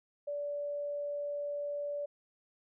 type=tone; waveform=sine; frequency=579 Hz; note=D5; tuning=25 cents flat; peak=-34 dBFS; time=0.27-2.06 s; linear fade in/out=10 ms; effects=none